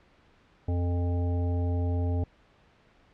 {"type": "harmonic tone with a mistuned harmonic", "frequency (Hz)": 87.5, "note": "F2", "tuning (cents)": 4, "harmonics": [1, 3, 5, 7, 9], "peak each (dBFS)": [-25, -35, -39, -42, -44], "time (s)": [0.68, 2.24], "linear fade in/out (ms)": 5, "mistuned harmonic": 9, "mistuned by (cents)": 29, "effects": ["pink hiss -61 dBFS RMS until 3.13 s", "low-pass 3000 Hz 12 dB/octave"]}